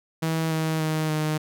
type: tone with pitch steps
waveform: sawtooth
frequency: 161.4 / 158.99 / 156.62 / 154.29 Hz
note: E3 / D#3 / D#3 / D#3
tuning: -36 / +38 / +12 / -14 cents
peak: -19 dBFS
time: 0.22-1.38 s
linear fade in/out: 10 ms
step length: 290 ms
effects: none